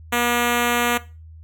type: tone with notch filter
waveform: 5% pulse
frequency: 240 Hz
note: B3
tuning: 49 cents flat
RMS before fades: -20 dBFS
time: 0.12-0.98 s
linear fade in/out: 10 ms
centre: 5100 Hz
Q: 1.8
effects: noise-tail reverb RT60 0.3 s tail -17 dB re dry + added 80 Hz sine -39 dBFS peak until 1.43 s